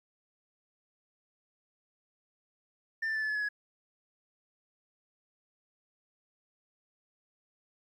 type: tone with pitch steps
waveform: sine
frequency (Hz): 1791 / 1771.5 / 1752.1 / 1733 / 1714.1 / 1695.4 / 1676.9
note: A6 / A6 / A6 / A6 / A6 / G#6 / G#6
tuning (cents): +30 / +11 / -8 / -27 / -46 / +35 / +16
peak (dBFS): -27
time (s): 3.02-3.489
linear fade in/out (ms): 10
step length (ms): 67
effects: tanh soft clip ceiling -29 dBFS + 11-bit